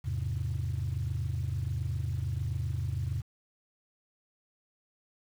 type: chord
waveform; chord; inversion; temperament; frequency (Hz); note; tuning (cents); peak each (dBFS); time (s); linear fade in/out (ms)
sine; E augmented; none; equal; 82.41 / 103.83 / 130.81; E2 / G#2 / B#2; 0 / 0 / 0; -33; 0.04-3.22; 20
effects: tanh soft clip ceiling -24 dBFS + 9-bit